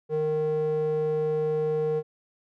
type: tone with band-pass filter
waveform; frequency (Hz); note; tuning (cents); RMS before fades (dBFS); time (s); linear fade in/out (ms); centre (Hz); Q
square; 154.1; D#3; -16; -26; 0.09-2.03; 50; 420; 4.9
effects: none